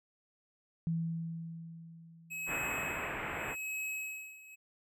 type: tone with exponential decay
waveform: sine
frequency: 165.2 Hz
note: E3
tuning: 4 cents sharp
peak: -29 dBFS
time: 0.87-3.04 s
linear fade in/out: 0 ms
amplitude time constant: 470 ms
type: tone with tremolo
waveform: square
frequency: 2561 Hz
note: D#7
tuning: 49 cents sharp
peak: -36 dBFS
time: 2.3-4.56 s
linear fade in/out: 20 ms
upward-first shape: sine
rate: 0.82 Hz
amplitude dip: 85%
type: low-pass noise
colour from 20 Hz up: white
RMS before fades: -39 dBFS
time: 2.46-3.56 s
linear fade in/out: 50 ms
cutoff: 2500 Hz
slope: 48 dB/octave
effects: none